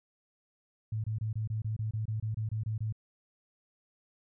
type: tone bursts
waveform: sine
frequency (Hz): 109.2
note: A2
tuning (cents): -13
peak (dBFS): -30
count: 14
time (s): 0.92-2.925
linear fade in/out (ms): 5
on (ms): 120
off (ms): 25
effects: none